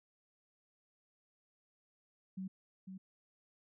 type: tone with echo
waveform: sine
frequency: 189 Hz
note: F#3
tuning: 37 cents sharp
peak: -39 dBFS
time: 2.37-2.48 s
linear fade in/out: 10 ms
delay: 500 ms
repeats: 1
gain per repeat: -6 dB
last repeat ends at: 2.98 s
effects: none